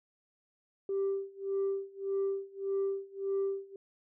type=tone with tremolo; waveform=sine; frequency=392 Hz; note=G4; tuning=in tune; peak=-26 dBFS; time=0.89-3.76 s; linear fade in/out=2 ms; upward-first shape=sine; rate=1.7 Hz; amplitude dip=95%; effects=tanh soft clip ceiling -26 dBFS